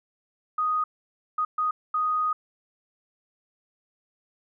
sine tone bursts at uneven times, 1244.5 Hz, D#6, in tune, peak -22 dBFS, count 4, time 0.58-0.84 / 1.38-1.45 / 1.58-1.71 / 1.94-2.33 s, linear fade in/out 5 ms, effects none

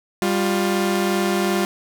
sawtooth tone pair together, 197.7 / 352.6 Hz, G3 / F4, +15 / +17 cents, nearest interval minor seventh, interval 1002 cents, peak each -17 dBFS, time 0.22-1.65 s, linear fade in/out 0 ms, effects none

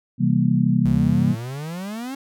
sine chord, C dominant seventh, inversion none, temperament just, 130.81 / 163.52 / 196.22 / 235.5 Hz, C3 / E3 / G3 / Bb3, 0 / -14 / +2 / +18 cents, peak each -21 dBFS, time 0.18-1.36 s, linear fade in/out 50 ms
45% pulse exponential sweep, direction up, 61.74 to 277.2 Hz, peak -28 dBFS, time 0.85-2.15 s, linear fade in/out 5 ms
effects none

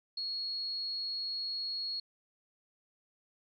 sine tone, 4321 Hz, C#8, 45 cents flat, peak -34 dBFS, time 0.17-2 s, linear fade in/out 5 ms, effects none

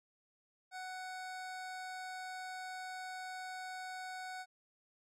25% pulse tone, 743 Hz, F#5, 7 cents sharp, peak -39 dBFS, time 0.71-4.46 s, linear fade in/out 50 ms, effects low-pass 9000 Hz 12 dB/octave

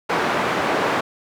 white band-pass noise, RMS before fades -21 dBFS, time 0.09-1.01 s, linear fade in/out 10 ms, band 180 to 1300 Hz, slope 12 dB/octave, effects none

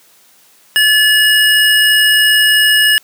square tone pair together, 1723.8 / 2894 Hz, A6 / F#7, -36 / -39 cents, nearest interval major sixth, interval 897 cents, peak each -11 dBFS, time 0.76-2.98 s, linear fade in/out 0 ms, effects white hiss -48 dBFS RMS until 3.03 s + high-pass 150 Hz 12 dB/octave

